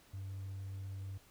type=tone; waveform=triangle; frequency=96.9 Hz; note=G2; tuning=20 cents flat; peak=-38 dBFS; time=0.13-1.18 s; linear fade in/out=10 ms; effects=tanh soft clip ceiling -36 dBFS + pink hiss -64 dBFS RMS until 1.3 s